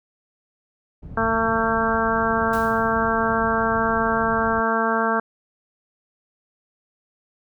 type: low-pass noise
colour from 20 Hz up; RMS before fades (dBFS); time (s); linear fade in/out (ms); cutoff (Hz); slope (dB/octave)
white; -35; 1.02-4.61; 10; 130; 12
type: harmonic tone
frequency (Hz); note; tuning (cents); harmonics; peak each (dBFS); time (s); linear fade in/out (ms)
225.3; A3; +41; 1 / 2 / 3 / 4 / 5 / 6 / 7; -26 / -26 / -26 / -26 / -26 / -26 / -26; 1.17-5.2; 5
type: noise with exponential decay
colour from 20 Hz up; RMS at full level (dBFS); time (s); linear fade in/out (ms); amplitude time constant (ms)
white; -38; 2.53-3.09; 2; 120
effects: none

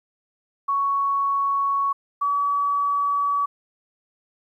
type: tone pair in turn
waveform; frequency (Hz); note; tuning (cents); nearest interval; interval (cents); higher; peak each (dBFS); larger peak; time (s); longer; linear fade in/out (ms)
sine; 1113 / 1140.3; C#6 / C#6; +7 / +49; unison; 42; second; -19; neither; 0.68-1.93 / 2.21-3.46; neither; 10
effects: 10-bit

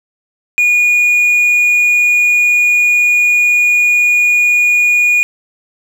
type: tone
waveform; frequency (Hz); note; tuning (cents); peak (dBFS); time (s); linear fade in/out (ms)
triangle; 2446; D#7; -30; -6; 0.58-5.23; 0
effects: none

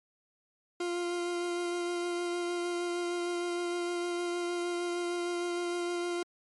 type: tone with vibrato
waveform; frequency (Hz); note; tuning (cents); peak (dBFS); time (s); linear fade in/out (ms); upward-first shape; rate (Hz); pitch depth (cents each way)
40% pulse; 349.2; F4; 0; -30; 0.8-6.23; 5; sine; 6.5; 12
effects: MP3 48 kbps

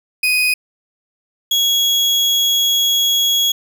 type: tone pair in turn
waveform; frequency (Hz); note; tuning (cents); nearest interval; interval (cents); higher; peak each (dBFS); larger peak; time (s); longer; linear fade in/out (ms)
35% pulse; 2495 / 3330; D#7 / G#7; +4 / +4; perfect fourth; 500; second; -11; neither; 0.23-0.54 / 1.51-3.52; second; 5
effects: 8-bit

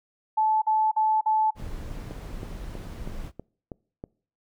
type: tone bursts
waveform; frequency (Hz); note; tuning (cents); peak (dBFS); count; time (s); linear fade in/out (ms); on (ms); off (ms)
sine; 869; A5; -22; -19; 4; 0.37-1.508; 10; 250; 46
type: noise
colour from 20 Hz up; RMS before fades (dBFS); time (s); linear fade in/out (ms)
brown; -36; 1.55-3.32; 50
type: click train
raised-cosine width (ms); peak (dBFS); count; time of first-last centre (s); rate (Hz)
2; -23; 7; 2.11-4.039; 3.11
effects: noise-tail reverb RT60 0.5 s tail -25 dB re dry

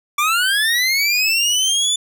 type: linear sweep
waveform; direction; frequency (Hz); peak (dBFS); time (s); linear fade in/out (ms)
25% pulse; up; 1150 to 3514; -11; 0.18-1.96; 5
effects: none

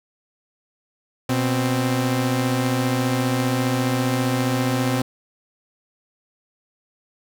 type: tone pair together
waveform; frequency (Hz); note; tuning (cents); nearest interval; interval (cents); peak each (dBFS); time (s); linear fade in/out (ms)
sawtooth; 123.39 / 261.7; B2 / C4; -1 / 0; octave + minor second; 1301; -18; 1.29-5.02; 5
effects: none

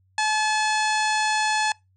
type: harmonic tone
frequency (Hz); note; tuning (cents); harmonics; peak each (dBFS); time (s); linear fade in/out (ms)
860; A5; -40; 1 / 2 / 3 / 4 / 5 / 6 / 7 / 8 / 9 / 10; -23 / -25 / -30 / -34 / -32 / -37 / -38 / -35 / -45 / -37; 0.18-1.72; 2
effects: noise-tail reverb RT60 0.2 s tail -24 dB re dry + added 94 Hz sine -60 dBFS peak until 1.96 s

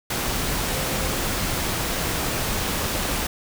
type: tone in noise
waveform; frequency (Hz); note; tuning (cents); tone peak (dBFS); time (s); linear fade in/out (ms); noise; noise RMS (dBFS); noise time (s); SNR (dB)
sine; 523.3; C5; 0; -35; 0.68-1.16; 5; pink; -25; 0.1-3.27; -13
effects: none

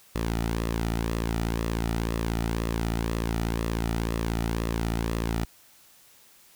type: tone with flanger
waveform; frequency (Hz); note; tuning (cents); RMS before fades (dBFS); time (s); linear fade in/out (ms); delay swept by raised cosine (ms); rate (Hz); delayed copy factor
sawtooth; 56.5; A1; +47; -28; 0.15-5.45; 5; 1.3 to 1.89; 2; -0.5
effects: white hiss -56 dBFS RMS until 6.55 s

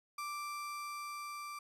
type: tone with level ramp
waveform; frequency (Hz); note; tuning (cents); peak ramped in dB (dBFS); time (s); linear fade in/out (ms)
35% pulse; 1174.7; D6; 0; -37 to -41; 0.18-1.59; 5
effects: resampled to 32000 Hz

